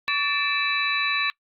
sine tone cluster, 1139 / 1768 / 2332 / 2623 / 3939 Hz, C#6 / A6 / D7 / E7 / B7, +47 / +8 / -13 / -9 / -5 cents, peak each -28 dBFS, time 0.08-1.3 s, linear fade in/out 0 ms, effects noise-tail reverb RT60 0.1 s tail -24 dB re dry + Opus 48 kbps

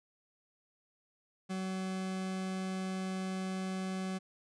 40% pulse tone, 188.3 Hz, F#3, 31 cents sharp, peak -34 dBFS, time 1.49-4.19 s, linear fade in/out 20 ms, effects resampled to 22050 Hz

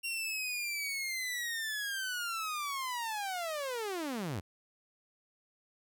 sawtooth linear sweep, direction down, 2768 to 80.2 Hz, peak -31 dBFS, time 0.03-4.41 s, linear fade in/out 20 ms, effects none

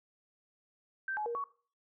sine tone with pitch steps, 1561 / 848 / 470.8 / 1119 Hz, G6 / G#5 / A#4 / C#6, -8 / +36 / +17 / +16 cents, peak -33 dBFS, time 1.08-1.44 s, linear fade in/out 2 ms, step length 90 ms, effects noise-tail reverb RT60 0.4 s tail -18 dB re dry

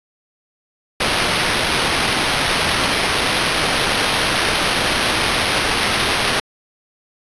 white noise with sample-and-hold, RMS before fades -18 dBFS, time 1-6.4 s, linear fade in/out 5 ms, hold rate 7350 Hz, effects resampled to 24000 Hz

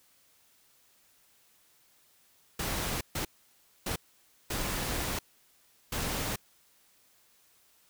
pink noise bursts at uneven times, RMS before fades -33 dBFS, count 5, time 2.59-3.01 / 3.15-3.25 / 3.86-3.96 / 4.5-5.19 / 5.92-6.36 s, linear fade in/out 5 ms, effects white hiss -65 dBFS RMS until 7.89 s

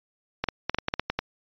clicks, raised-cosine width 0.3 ms, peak -9 dBFS, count 10, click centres 0.44 / 0.487 / 0.696 / 0.746 / 0.786 / 0.884 / 0.939 / 0.996 / 1.1 / 1.19 s, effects resampled to 11025 Hz

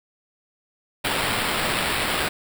violet noise with sample-and-hold, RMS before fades -24 dBFS, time 1.04-2.29 s, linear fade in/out 10 ms, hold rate 6300 Hz, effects none

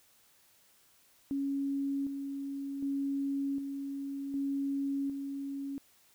sine tone with tremolo, 277.2 Hz, C#4, in tune, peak -30 dBFS, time 1.31-5.78 s, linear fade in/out 0 ms, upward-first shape square, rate 0.66 Hz, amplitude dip 45%, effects white hiss -65 dBFS RMS until 6.14 s

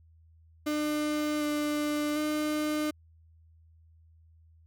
35% pulse tone with pitch steps, 300.6 / 297.4 / 303.1 Hz, D4 / D4 / D#4, +40 / +22 / -45 cents, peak -26 dBFS, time 0.66-2.91 s, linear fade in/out 10 ms, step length 750 ms, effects added 81 Hz sine -56 dBFS peak until 4.66 s

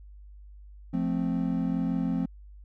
triangle chord, F major, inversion none, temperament equal, 174.61 / 220 / 261.6 Hz, F3 / A3 / C4, 0 / 0 / 0 cents, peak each -27 / -30 / -27 dBFS, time 0.93-2.26 s, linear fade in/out 10 ms, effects added 50 Hz sine -45 dBFS peak until 2.64 s

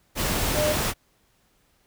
sine tone in noise, 603 Hz, D5, 46 cents sharp, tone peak -22 dBFS, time 0.54-0.76 s, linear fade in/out 50 ms, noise pink, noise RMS -25 dBFS, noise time 0.15-0.94 s, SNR 0 dB, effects pink hiss -65 dBFS RMS until 1.86 s

